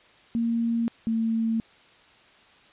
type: tone pair in turn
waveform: sine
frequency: 231.6 / 225.5 Hz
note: A#3 / A3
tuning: -11 / +43 cents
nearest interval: unison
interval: 46 cents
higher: first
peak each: -22 dBFS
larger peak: neither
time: 0.35-0.88 / 1.07-1.6 s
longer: neither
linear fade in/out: 0 ms
effects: white hiss -55 dBFS RMS until 2.72 s + resampled to 8000 Hz